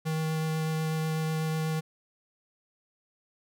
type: tone with vibrato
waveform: square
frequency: 158.2 Hz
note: D#3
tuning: 29 cents sharp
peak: -28 dBFS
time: 0.05-1.81 s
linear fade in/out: 20 ms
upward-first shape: triangle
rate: 8.1 Hz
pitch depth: 10 cents each way
effects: none